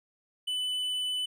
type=tone with tanh clipping; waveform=sine; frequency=2997 Hz; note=F#7; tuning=22 cents sharp; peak=-30 dBFS; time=0.47-1.26 s; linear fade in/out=10 ms; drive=7 dB; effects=none